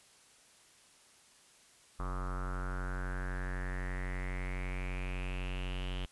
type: tone with low-pass filter sweep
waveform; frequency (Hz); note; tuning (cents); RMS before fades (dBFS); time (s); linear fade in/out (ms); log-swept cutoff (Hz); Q
square; 45.96; F#1; -11; -37; 1.99-6.06; 10; 1200 to 3100; 7
effects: white hiss -62 dBFS RMS until 6.11 s + resampled to 24000 Hz